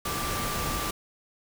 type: tone in noise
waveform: sine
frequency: 1174.7 Hz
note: D6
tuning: in tune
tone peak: -34 dBFS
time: 0.05-0.91 s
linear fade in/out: 5 ms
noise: pink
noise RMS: -31 dBFS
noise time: 0.05-0.91 s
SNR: -6 dB
effects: none